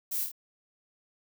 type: noise with echo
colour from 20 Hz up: violet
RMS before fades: -33 dBFS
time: 0.11-0.24 s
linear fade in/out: 10 ms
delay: 26 ms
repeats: 3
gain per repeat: -3 dB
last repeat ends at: 0.318 s
effects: none